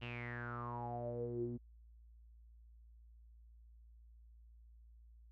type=tone with low-pass filter sweep; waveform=sawtooth; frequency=120 Hz; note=B2; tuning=49 cents flat; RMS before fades=-43 dBFS; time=0.01-1.58 s; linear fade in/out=20 ms; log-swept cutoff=2900 to 280 Hz; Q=9.9; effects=added 57 Hz sine -58 dBFS peak until 5.31 s